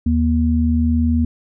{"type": "tone pair together", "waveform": "sine", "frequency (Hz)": [79.52, 238.3], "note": ["D#2", "A#3"], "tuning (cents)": [38, 38], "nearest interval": "octave + perfect fifth", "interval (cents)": 1900, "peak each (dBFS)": -16, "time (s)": [0.06, 1.25], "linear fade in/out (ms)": 5, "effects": []}